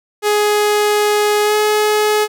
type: tone with pitch glide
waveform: sawtooth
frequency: 417.9 to 423.7 Hz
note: G#4 to G#4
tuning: +11 to +35 cents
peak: -8 dBFS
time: 0.22-2.28 s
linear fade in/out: 50 ms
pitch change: +24 cents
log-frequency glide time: 1.43-1.55 s
effects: none